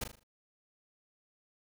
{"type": "noise with echo", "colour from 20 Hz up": "pink", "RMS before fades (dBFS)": -36, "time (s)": [0.01, 0.04], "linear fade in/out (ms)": 5, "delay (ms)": 39, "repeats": 5, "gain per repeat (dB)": -7, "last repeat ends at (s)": 0.235, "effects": []}